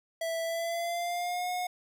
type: tone with pitch glide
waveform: square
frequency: 659.3 to 723.1 Hz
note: E5 to F#5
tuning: 0 to -40 cents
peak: -31 dBFS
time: 0.21-1.67 s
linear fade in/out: 5 ms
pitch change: +160 cents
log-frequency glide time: 0.43-1.5 s
effects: none